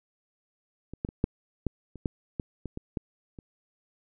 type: clicks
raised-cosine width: 3 ms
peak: -26 / -16 / -24 / -10 / -14 / -30 / -14 / -17 / -22 / -22 / -17 / -30 dBFS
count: 12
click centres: 0.936 / 1.049 / 1.089 / 1.241 / 1.667 / 1.957 / 2.058 / 2.398 / 2.657 / 2.774 / 2.972 / 3.388 s
effects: none